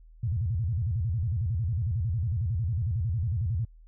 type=tone with vibrato; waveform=sine; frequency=98 Hz; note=G2; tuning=in tune; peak=-25 dBFS; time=0.23-3.65 s; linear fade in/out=5 ms; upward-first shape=square; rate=11 Hz; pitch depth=300 cents each way; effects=added 40 Hz sine -49 dBFS peak until 3.87 s